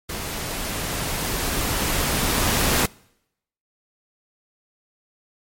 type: noise with level ramp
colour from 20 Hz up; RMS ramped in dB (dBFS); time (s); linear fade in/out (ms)
pink; -30 to -19; 0.09-2.86; 5
effects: noise-tail reverb RT60 0.8 s tail -25 dB re dry + MP3 64 kbps